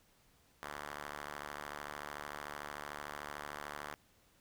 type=ring-modulated tone; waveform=5% pulse; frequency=73.42 Hz; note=D2; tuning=in tune; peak=-29 dBFS; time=0.63-3.94 s; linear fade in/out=0 ms; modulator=1090 Hz; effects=pink hiss -69 dBFS RMS until 4.4 s